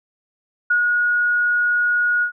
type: tone with ADSR envelope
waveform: sine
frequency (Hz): 1448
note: F#6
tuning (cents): -38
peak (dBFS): -13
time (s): 0.7-2.32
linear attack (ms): 8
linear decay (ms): 100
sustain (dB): -2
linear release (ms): 94
effects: none